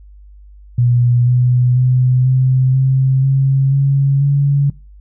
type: tone with pitch steps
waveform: sine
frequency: 121.6 / 124.23 / 126.91 / 129.65 / 132.45 / 135.31 / 138.24 / 141.22 Hz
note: B2 / B2 / B2 / C3 / C3 / C#3 / C#3 / C#3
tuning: -26 / +11 / +48 / -15 / +22 / -41 / -4 / +33 cents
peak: -9 dBFS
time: 0.78-4.7 s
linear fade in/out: 5 ms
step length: 490 ms
effects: noise-tail reverb RT60 0.3 s tail -22 dB re dry + added 50 Hz sine -37 dBFS peak until 5 s